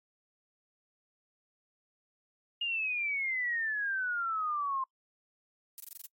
sine exponential sweep, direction down, 2856 to 1046.5 Hz, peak -30 dBFS, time 2.61-4.84 s, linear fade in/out 5 ms
violet noise bursts, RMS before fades -42 dBFS, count 7, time 5.78-6.059 s, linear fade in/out 0 ms, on 21 ms, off 22 ms
effects noise-tail reverb RT60 0.1 s tail -25 dB re dry + AAC 64 kbps

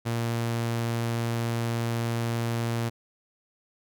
sawtooth tone, 116.54 Hz, A#2, in tune, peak -22 dBFS, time 0.05-2.9 s, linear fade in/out 20 ms, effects none

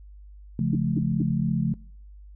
sine chord, Db augmented, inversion none, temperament just, 138.59 / 173.24 / 216.5 Hz, Db3 / F3 / A3, 0 / -14 / -28 cents, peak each -26 dBFS, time 0.59-1.74 s, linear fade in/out 2 ms
sine tone bursts, 293.7 Hz, D4, in tune, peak -23 dBFS, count 3, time 0.73-1.222 s, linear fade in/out 5 ms, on 24 ms, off 210 ms
click train, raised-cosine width 5 ms, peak -28 dBFS, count 9, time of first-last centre 0.75-1.491 s, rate 10.8 Hz
effects noise-tail reverb RT60 0.6 s tail -25 dB re dry + added 50 Hz sine -43 dBFS peak until 2.35 s

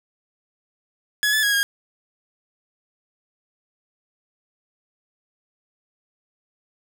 sawtooth tone with pitch steps, 1689 / 1736 / 1654 / 1627 Hz, G#6 / A6 / G#6 / G#6, +29 / -24 / -8 / -36 cents, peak -14 dBFS, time 1.23-1.63 s, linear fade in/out 0 ms, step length 100 ms, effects 8-bit

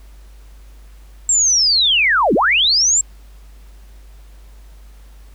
sine linear two-way sweep, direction down then up, 7600 to 174.6 to 7600 Hz, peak -11 dBFS, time 1.29-3.01 s, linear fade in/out 2 ms, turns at 2.34 s, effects added 50 Hz sine -38 dBFS peak until 5.34 s + pink hiss -53 dBFS RMS until 5.34 s

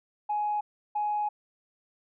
sine tone bursts at uneven times, 837 Hz, G#5, 13 cents sharp, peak -25 dBFS, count 2, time 0.29-0.61 / 0.95-1.29 s, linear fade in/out 10 ms, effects tanh soft clip ceiling -21 dBFS

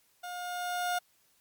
30% pulse tone with level ramp, 714 Hz, F5, 38 cents sharp, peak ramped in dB -36 to -25 dBFS, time 0.23-0.99 s, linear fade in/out 10 ms, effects white hiss -68 dBFS RMS until 1.4 s + MP3 96 kbps

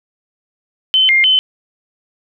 sine tone with pitch steps, 3063 / 2116 / 3051 Hz, G7 / C7 / G7, -41 / +19 / -48 cents, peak -8 dBFS, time 0.94-1.39 s, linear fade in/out 0 ms, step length 150 ms, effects none

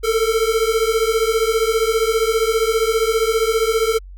square beating tone pair, 440 / 455 Hz, A4 / A#4, 0 / -42 cents, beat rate 15 Hz, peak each -19 dBFS, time 0.03-3.99 s, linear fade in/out 20 ms, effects added 46 Hz sine -34 dBFS peak until 4.17 s

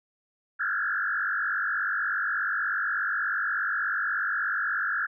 sine tone with frequency modulation, 1535 Hz, G6, 37 cents flat, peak -25 dBFS, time 0.59-5.07 s, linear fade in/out 20 ms, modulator 48.3 Hz, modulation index 4, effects none

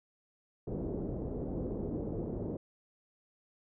white low-pass noise, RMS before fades -37 dBFS, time 0.67-2.57 s, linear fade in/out 5 ms, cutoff 450 Hz, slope 24 dB/octave, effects none

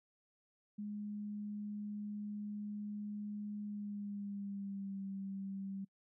sine tone with pitch glide, 207.7 to 194.91 Hz, G#3 to G3, 0 to -10 cents, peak -40 dBFS, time 0.78-5.85 s, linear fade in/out 10 ms, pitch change -110 cents, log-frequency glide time 3.63-5.03 s, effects noise-tail reverb RT60 0.1 s tail -26 dB re dry

